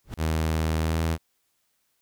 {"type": "noise with exponential growth", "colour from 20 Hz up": "brown", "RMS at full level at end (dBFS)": -27, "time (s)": [0.04, 0.14], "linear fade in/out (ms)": 1, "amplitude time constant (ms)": 21}
{"type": "tone with pitch glide", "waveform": "sawtooth", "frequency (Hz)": [79.5, 81.22], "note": ["D#2", "E2"], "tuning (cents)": [38, -25], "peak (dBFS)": -19, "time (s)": [0.17, 1.18], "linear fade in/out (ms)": 50, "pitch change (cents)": 37, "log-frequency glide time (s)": [0.78, 1.02]}
{"effects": ["white hiss -72 dBFS RMS until 2.01 s"]}